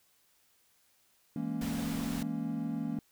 triangle chord, A# half-diminished seventh, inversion second, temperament equal, 164.81 / 207.7 / 233.1 / 277.2 Hz, E3 / G#3 / A#3 / C#4, 0 / 0 / 0 / 0 cents, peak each -37 / -38 / -34 / -36 dBFS, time 1.36-2.99 s, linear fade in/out 2 ms
pink noise, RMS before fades -42 dBFS, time 1.61-2.23 s, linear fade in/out 5 ms
effects white hiss -69 dBFS RMS until 3.11 s

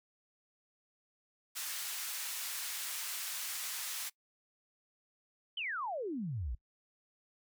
white band-pass noise, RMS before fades -40 dBFS, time 1.55-4.1 s, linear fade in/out 20 ms, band 1200 to 16000 Hz, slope 12 dB/octave
sine exponential sweep, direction down, 3161 to 51.91 Hz, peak -35 dBFS, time 5.57-6.55 s, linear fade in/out 5 ms
effects noise-tail reverb RT60 0.1 s tail -22 dB re dry

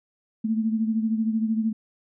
sine beating tone pair, 220 / 233 Hz, A3 / A#3, 0 / -1 cents, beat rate 13 Hz, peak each -22 / -29 dBFS, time 0.44-1.73 s, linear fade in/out 10 ms, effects none

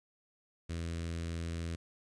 sawtooth tone with notch filter, 83.6 Hz, E2, 25 cents sharp, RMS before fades -38 dBFS, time 0.69-1.76 s, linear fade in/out 10 ms, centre 850 Hz, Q 0.93, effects resampled to 22050 Hz + 11-bit

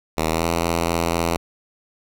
5% pulse tone with pitch glide, 79.8 to 84.01 Hz, D#2 to E2, +44 to +33 cents, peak -8 dBFS, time 0.17-1.37 s, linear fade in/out 10 ms, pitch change +89 cents, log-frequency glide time 0.29-0.46 s, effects none

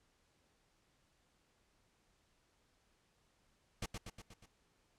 pink noise with echo, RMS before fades -40 dBFS, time 3.82-3.86 s, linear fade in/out 5 ms, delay 120 ms, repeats 5, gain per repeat -4 dB, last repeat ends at 4.46 s, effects pink hiss -75 dBFS RMS until 4.98 s + low-pass 9000 Hz 12 dB/octave

